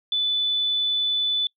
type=tone; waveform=sine; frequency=3490 Hz; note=A7; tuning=15 cents flat; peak=-20 dBFS; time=0.12-1.47 s; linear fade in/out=2 ms; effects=noise-tail reverb RT60 0.1 s tail -24 dB re dry